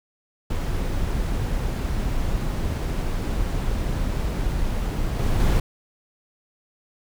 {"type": "noise with level steps", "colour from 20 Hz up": "brown", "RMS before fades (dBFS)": [-24, -21, -18], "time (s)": [0.5, 5.6], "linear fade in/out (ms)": 5, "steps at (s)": [5.19, 5.4], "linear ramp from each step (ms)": 2, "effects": []}